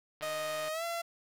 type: click train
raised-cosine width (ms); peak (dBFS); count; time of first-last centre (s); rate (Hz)
0.3; -29; 72; 0.21-0.683; 150
type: tone with pitch glide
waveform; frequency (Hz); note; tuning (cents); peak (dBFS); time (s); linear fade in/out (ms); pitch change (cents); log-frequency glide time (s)
sawtooth; 622.3 to 678.6; D#5 to F5; 0 to -50; -30; 0.22-1.02; 10; +150; 0.71-0.84
effects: 10-bit